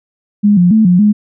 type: tone with pitch steps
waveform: sine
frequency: 206.2 / 176.8 / 219.2 / 178.4 / 209.4 Hz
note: G#3 / F3 / A3 / F3 / G#3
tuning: -12 / +22 / -6 / +37 / +15 cents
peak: -5 dBFS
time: 0.43-1.13 s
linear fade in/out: 20 ms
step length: 140 ms
effects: none